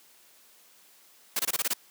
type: noise bursts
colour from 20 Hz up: white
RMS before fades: -27 dBFS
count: 7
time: 1.36-1.736 s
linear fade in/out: 5 ms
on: 34 ms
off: 23 ms
effects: white hiss -58 dBFS RMS until 1.9 s + high-pass 200 Hz 12 dB/octave